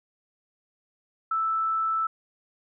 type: tone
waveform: sine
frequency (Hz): 1318.5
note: E6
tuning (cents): 0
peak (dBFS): -23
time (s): 1.31-2.07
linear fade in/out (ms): 5
effects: none